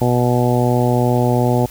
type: harmonic tone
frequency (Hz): 122.6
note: B2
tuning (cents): -12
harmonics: 1 / 2 / 3 / 4 / 5 / 6 / 7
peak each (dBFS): -16 / -19 / -21 / -22 / -23 / -24 / -24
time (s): 0.01-1.66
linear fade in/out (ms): 5
effects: added 50 Hz sine -39 dBFS peak until 1.7 s + white hiss -39 dBFS RMS until 1.7 s